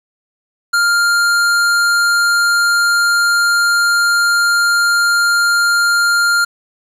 square tone, 1400 Hz, F6, 4 cents sharp, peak -11 dBFS, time 0.73-6.45 s, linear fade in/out 10 ms, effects low-pass 11000 Hz 12 dB/octave + 7-bit

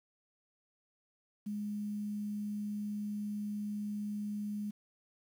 sine tone with quantisation, 207.7 Hz, G#3, in tune, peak -35 dBFS, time 1.46-4.71 s, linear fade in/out 10 ms, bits 10, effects none

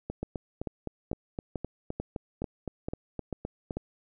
two click trains, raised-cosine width 2 ms, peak -19 / -20 dBFS, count 9 / 15, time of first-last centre 0.23-3.77 / 0.1-3.708 s, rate 2.26 / 3.88 Hz, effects none

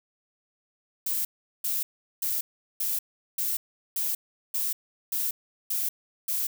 violet noise bursts, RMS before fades -28 dBFS, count 10, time 1.06-6.47 s, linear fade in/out 5 ms, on 190 ms, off 390 ms, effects none

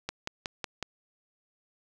click train, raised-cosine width 0.2 ms, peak -15 dBFS, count 5, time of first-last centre 0.09-0.827 s, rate 5.43 Hz, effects none

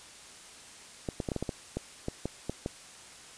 clicks, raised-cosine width 2 ms, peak -18 dBFS, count 12, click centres 1.088 / 1.202 / 1.288 / 1.318 / 1.363 / 1.426 / 1.492 / 1.77 / 2.084 / 2.256 / 2.496 / 2.661 s, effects white hiss -50 dBFS RMS until 3.37 s + resampled to 22050 Hz

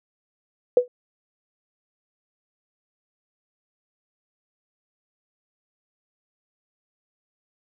sine tone with exponential decay, 493.9 Hz, B4, in tune, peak -8 dBFS, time 0.77-0.88 s, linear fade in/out 2 ms, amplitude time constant 22 ms, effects none

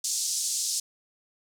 white band-pass noise, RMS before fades -29 dBFS, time 0.04-0.8 s, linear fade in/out 5 ms, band 4900 to 8300 Hz, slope 24 dB/octave, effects none

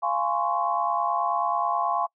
sine chord, Db major seventh, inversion first, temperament just, 693 / 831.5 / 1039.4 / 1108.7 Hz, F5 / Ab5 / C6 / Db6, -14 / +2 / -12 / 0 cents, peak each -28 dBFS, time 0.02-2.07 s, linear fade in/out 20 ms, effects noise-tail reverb RT60 0.1 s tail -25 dB re dry

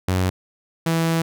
sawtooth tone pair in turn, 92.5 / 164.43 Hz, F#2 / E3, 0 / -4 cents, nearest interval minor seventh, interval 996 cents, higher second, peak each -14 dBFS, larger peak neither, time 0.08-0.3 / 0.86-1.22 s, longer second, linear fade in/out 5 ms, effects none

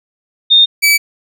sine / sawtooth tone pair in turn, 3657 / 2297 Hz, A#7 / D7, -34 / -39 cents, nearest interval minor sixth, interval 805 cents, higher first, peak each -4 dBFS, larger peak neither, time 0.5-0.66 / 0.82-0.98 s, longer neither, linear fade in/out 20 ms, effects none

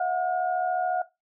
sine tone cluster, 652 / 726 / 1433 Hz, E5 / F#5 / F6, -19 / -33 / +44 cents, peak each -31 / -24 / -33 dBFS, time 0-1.02 s, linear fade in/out 5 ms, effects noise-tail reverb RT60 0.2 s tail -17 dB re dry

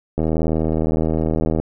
click train, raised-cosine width 2 ms, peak -7 dBFS, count 114, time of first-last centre 0.18-1.6 s, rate 79.6 Hz, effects none

